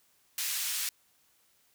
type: band-pass noise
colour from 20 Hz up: white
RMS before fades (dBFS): -33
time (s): 0.38-0.89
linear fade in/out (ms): 2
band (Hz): 1900 to 14000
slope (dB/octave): 12
effects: white hiss -68 dBFS RMS until 1.74 s